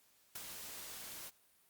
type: noise with ADSR envelope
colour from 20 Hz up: white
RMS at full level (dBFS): -42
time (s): 0.35-1.31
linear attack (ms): 8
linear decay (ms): 12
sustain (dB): -6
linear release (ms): 39
effects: white hiss -70 dBFS RMS until 1.69 s + Opus 48 kbps